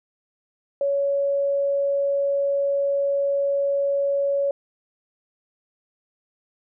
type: tone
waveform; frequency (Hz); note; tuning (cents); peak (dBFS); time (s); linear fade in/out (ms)
sine; 560; C#5; +18; -19; 0.81-4.51; 2
effects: none